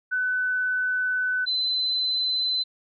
sine tone pair in turn, 1503 / 4042 Hz, F#6 / B7, +27 / +39 cents, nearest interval octave + perfect fourth, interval 1712 cents, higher second, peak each -22 dBFS, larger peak neither, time 0.11-1.46 / 1.46-2.64 s, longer first, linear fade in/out 20 ms, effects none

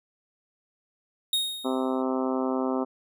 45% pulse tone with exponential decay, 3729 Hz, A#7, in tune, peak -21 dBFS, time 1.33-2.02 s, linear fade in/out 2 ms, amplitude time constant 150 ms
harmonic tone, 130.3 Hz, C3, 7 cents flat, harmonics 2 / 3 / 4 / 5 / 6 / 7 / 8 / 9 / 10, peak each -27 / -31 / -33 / -35 / -37 / -38 / -39 / -40 / -41 dBFS, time 1.64-2.85 s, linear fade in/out 20 ms
effects none

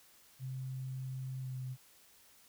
sine tone with pitch glide, 130.81 to 128.71 Hz, C3 to C3, 0 to -28 cents, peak -38 dBFS, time 0.39-1.77 s, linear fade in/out 50 ms, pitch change -28 cents, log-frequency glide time 1.42-1.54 s, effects white hiss -63 dBFS RMS until 2.48 s

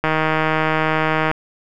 click train, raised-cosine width 0.5 ms, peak -3 dBFS, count 201, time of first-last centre 0.04-1.314 s, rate 157 Hz, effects none

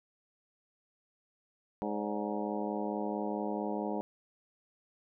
harmonic tone with a mistuned harmonic, 104.5 Hz, G#2, 11 cents sharp, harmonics 2 / 3 / 4 / 5 / 6 / 7 / 8 / 9, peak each -37 / -39 / -40 / -41 / -42 / -42 / -43 / -44 dBFS, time 1.82-4.01 s, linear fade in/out 0 ms, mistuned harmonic 6, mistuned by -94 cents, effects none

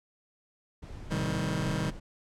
brown noise, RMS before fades -42 dBFS, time 0.82-2 s, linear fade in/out 10 ms
sawtooth chord, A half-diminished seventh, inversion none, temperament just, 110 / 132 / 158.4 / 198 Hz, A2 / C3 / Eb3 / G3, 0 / +16 / +31 / +18 cents, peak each -33 / -31 / -28 / -30 dBFS, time 1.1-1.91 s, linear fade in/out 20 ms
effects low-pass 9000 Hz 12 dB/octave

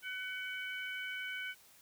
harmonic tone, 752 Hz, F#5, 28 cents sharp, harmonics 2 / 3 / 4, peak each -41 / -43 / -46 dBFS, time 0.02-1.55 s, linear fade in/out 50 ms, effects white hiss -62 dBFS RMS until 1.81 s

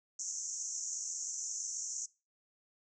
white band-pass noise, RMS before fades -40 dBFS, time 0.19-2.06 s, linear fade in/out 5 ms, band 5800 to 7300 Hz, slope 96 dB/octave, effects noise-tail reverb RT60 0.3 s tail -22 dB re dry

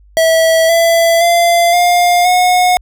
square tone with pitch steps, 651 / 668.9 / 687.3 / 706.2 / 725.7 Hz, E5 / E5 / F5 / F5 / F#5, -22 / +25 / -28 / +19 / -34 cents, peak -8 dBFS, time 0.17-2.77 s, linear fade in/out 0 ms, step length 520 ms, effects added 50 Hz sine -41 dBFS peak until 2.81 s

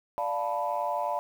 sine chord, B half-diminished seventh, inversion first, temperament equal, 587.3 / 698.5 / 880 / 987.8 Hz, D5 / F5 / A5 / B5, 0 / 0 / 0 / 0 cents, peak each -32 dBFS, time 0.18-1.19 s, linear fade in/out 0 ms, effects tanh soft clip ceiling -18 dBFS + 9-bit

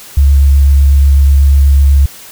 sine tone with vibrato, 69.6 Hz, C#2, 8 cents sharp, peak -3 dBFS, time 0.17-2.06 s, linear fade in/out 5 ms, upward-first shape triangle, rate 8.1 Hz, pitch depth 17 cents each way, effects white hiss -33 dBFS RMS until 2.31 s

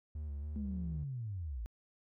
triangle tone with vibrato, 73.42 Hz, D2, in tune, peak -36 dBFS, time 0.15-1.04 s, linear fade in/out 5 ms, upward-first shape square, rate 3.6 Hz, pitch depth 47 cents each way
sine linear sweep, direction down, 215.6 to 49.47 Hz, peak -37 dBFS, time 0.56-1.66 s, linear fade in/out 0 ms
effects tanh soft clip ceiling -29 dBFS

